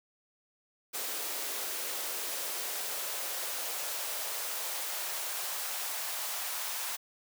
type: noise with high-pass filter sweep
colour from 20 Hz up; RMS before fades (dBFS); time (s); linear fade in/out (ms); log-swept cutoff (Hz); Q
white; -36; 0.93-6.97; 20; 380 to 810; 1.5
effects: none